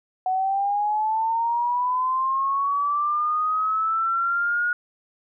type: linear sweep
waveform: sine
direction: up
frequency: 740 to 1448 Hz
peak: -20 dBFS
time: 0.26-4.73 s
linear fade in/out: 2 ms
effects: none